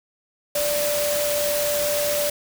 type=tone in noise; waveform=sine; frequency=586 Hz; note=D5; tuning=4 cents flat; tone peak=-22 dBFS; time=0.55-2.3 s; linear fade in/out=5 ms; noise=white; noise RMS=-26 dBFS; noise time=0.55-2.3 s; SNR=+1 dB; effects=none